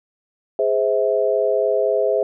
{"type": "chord", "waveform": "sine", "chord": "Ab augmented", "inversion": "none", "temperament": "just", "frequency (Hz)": [415.3, 519.1, 648.9], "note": ["Ab4", "C5", "E5"], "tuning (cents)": [0, -14, -27], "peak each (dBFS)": -20, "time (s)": [0.59, 2.23], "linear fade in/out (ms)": 2, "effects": []}